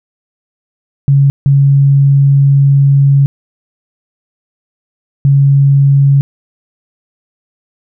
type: tone bursts at uneven times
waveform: sine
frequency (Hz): 139.2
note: C#3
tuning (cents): +8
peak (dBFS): -4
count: 3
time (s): 1.08-1.3 / 1.46-3.26 / 5.25-6.21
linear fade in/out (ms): 0
effects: none